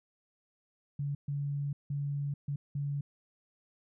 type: tone bursts at uneven times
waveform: sine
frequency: 142.5 Hz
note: C#3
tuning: 48 cents sharp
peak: -31 dBFS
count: 5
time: 0.99-1.15 / 1.28-1.73 / 1.9-2.34 / 2.48-2.56 / 2.75-3.01 s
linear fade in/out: 5 ms
effects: none